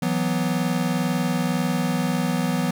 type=chord; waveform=square; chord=E suspended second; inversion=none; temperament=equal; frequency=164.81 / 185 / 246.9 Hz; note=E3 / F#3 / B3; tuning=0 / 0 / 0 cents; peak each=-26 dBFS; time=0.02-2.71 s; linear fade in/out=5 ms; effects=none